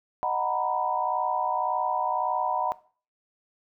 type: chord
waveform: sine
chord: B major seventh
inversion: first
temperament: just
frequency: 617.4 / 740.8 / 926 / 987.8 Hz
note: D#5 / F#5 / A#5 / B5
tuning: -14 / +2 / -12 / 0 cents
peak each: -33 / -28 / -31 / -29 dBFS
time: 0.23-2.72 s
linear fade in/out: 0 ms
effects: noise-tail reverb RT60 0.4 s tail -18 dB re dry